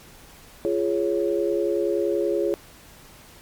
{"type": "chord", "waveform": "sine", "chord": "Db major", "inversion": "first", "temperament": "equal with one note detuned", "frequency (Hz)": [344.8, 415.3, 554.4], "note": ["F4", "Ab4", "Db5"], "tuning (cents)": [-22, 0, 0], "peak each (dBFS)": [-24, -24, -26], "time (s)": [0.65, 2.54], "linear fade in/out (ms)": 0, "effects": ["pink hiss -48 dBFS RMS until 3.41 s", "MP3 96 kbps"]}